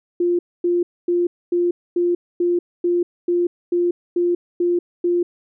sine tone bursts, 349.7 Hz, F4, 2 cents sharp, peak -15 dBFS, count 12, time 0.2-5.23 s, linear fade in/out 5 ms, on 190 ms, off 250 ms, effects none

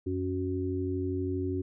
harmonic tone, 92.5 Hz, F#2, in tune, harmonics 1 / 3 / 4, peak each -33 / -33 / -33 dBFS, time 0.06-1.62 s, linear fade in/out 10 ms, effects none

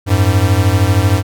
square beating tone pair, 91.4 / 104.4 Hz, F#2 / G#2, -21 / +10 cents, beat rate 13 Hz, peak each -13 dBFS, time 0.06-1.23 s, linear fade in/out 50 ms, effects none

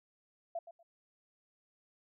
sine tone with echo, 675 Hz, E5, 41 cents sharp, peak -35 dBFS, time 0.55-0.59 s, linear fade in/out 5 ms, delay 120 ms, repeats 2, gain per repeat -13 dB, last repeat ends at 0.83 s, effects none

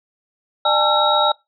sine tone cluster, 600 / 821 / 889 / 1347 / 3805 Hz, D5 / G#5 / A5 / E6 / A#7, +37 / -20 / +18 / +37 / +35 cents, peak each -20 dBFS, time 0.65-1.32 s, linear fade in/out 5 ms, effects noise-tail reverb RT60 0.2 s tail -23 dB re dry

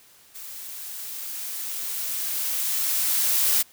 blue noise with level ramp, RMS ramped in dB -39 to -20 dBFS, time 0.34-3.63 s, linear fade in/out 20 ms, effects white hiss -54 dBFS RMS until 3.72 s

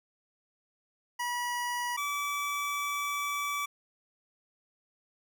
25% pulse tone pair in turn, 969 / 1152.5 Hz, B5 / D6, -33 / -33 cents, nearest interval minor third, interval 300 cents, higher second, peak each -27 dBFS, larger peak neither, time 1.19-1.97 / 1.97-3.66 s, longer second, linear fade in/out 10 ms, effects none

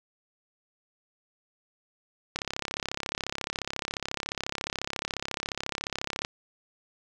click train, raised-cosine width 0.2 ms, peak -13 dBFS, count 134, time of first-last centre 2.36-6.249 s, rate 34.2 Hz, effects none

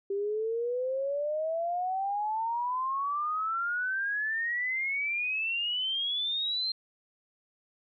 sine exponential sweep, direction up, 391.8 to 4186 Hz, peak -28 dBFS, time 0.1-6.72 s, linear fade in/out 5 ms, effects none

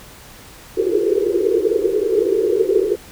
pink band-pass noise, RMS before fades -17 dBFS, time 0.77-2.96 s, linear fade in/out 10 ms, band 350 to 470 Hz, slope 96 dB/octave, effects pink hiss -41 dBFS RMS until 3.11 s

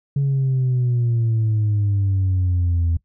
sine exponential sweep, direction down, 141 to 82.41 Hz, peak -14 dBFS, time 0.16-2.97 s, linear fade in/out 5 ms, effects noise-tail reverb RT60 0.1 s tail -22 dB re dry + tanh soft clip ceiling -14 dBFS

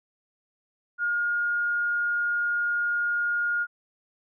sine tone, 1424 Hz, F6, 33 cents sharp, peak -23 dBFS, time 0.98-3.67 s, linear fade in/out 50 ms, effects none

